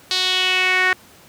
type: tone with band-pass filter sweep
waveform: sawtooth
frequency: 370 Hz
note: F#4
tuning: in tune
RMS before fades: -18 dBFS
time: 0.11-0.93 s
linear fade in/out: 0 ms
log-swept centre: 4200 to 1800 Hz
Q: 3.5
effects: pink hiss -47 dBFS RMS until 1.28 s + high-pass 100 Hz 12 dB/octave